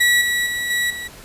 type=tone with level steps; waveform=35% pulse; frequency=1937 Hz; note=B6; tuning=34 cents flat; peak=-11 / -16 / -20 / -16 / -26 dBFS; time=0-1.08 s; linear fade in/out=10 ms; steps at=0.21 / 0.46 / 0.7 / 0.9 s; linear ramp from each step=5 ms; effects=pink hiss -41 dBFS RMS until 1.24 s + resampled to 32000 Hz